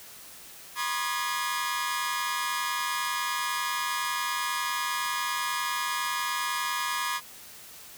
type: tone cluster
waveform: sawtooth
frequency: 976 / 1066 / 1218 / 1677 Hz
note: B5 / C6 / D#6 / G#6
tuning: -21 / +32 / -37 / +16 cents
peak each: -30 dBFS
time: 0.75-7.21 s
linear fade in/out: 50 ms
effects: white hiss -47 dBFS RMS until 7.97 s